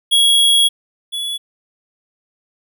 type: tone pair in turn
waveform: square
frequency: 3322 / 3404 Hz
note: G#7 / G#7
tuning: 0 / +42 cents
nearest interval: unison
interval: 42 cents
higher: second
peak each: -10 / -21 dBFS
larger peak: first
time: 0.11-0.69 / 1.12-1.38 s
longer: first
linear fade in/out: 20 ms
effects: none